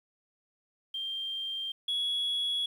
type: tone pair in turn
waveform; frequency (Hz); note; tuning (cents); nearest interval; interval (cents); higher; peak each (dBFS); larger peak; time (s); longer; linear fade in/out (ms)
sine; 3175 / 3357; G7 / G#7; +21 / +18; minor second; 97; second; -32 / -26; second; 0.94-1.72 / 1.88-2.66; neither; 5
effects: tanh soft clip ceiling -26 dBFS + 10-bit